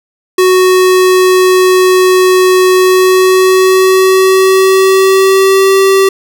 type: tone with pitch glide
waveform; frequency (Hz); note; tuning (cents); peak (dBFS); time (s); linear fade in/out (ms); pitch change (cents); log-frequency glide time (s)
square; 370 to 387.1; F#4 to G4; 0 to -22; -5; 0.38-6.09; 5; +78; 2.72-5.75
effects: none